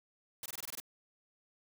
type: noise bursts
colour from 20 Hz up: white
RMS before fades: -42 dBFS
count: 8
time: 0.43-0.801 s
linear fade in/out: 2 ms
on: 28 ms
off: 21 ms
effects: none